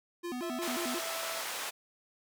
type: tone with vibrato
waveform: square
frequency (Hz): 293.7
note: D4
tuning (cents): 0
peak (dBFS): -36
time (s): 0.23-1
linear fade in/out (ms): 20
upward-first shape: square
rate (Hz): 5.6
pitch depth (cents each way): 290
type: tone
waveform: 30% pulse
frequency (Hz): 659.3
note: E5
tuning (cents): 0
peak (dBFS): -37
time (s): 0.42-1.41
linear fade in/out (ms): 5
type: band-pass noise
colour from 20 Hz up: pink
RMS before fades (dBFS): -38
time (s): 0.61-1.71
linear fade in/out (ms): 20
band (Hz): 740 to 15000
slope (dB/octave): 12
effects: none